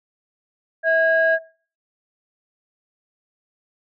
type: tone pair together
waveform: sine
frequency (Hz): 650 / 1637.9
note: E5 / G#6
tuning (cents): -24 / -24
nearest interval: octave + major third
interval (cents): 1600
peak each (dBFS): -17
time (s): 0.83-1.39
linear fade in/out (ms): 50
effects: noise-tail reverb RT60 0.4 s tail -19 dB re dry + tanh soft clip ceiling -7 dBFS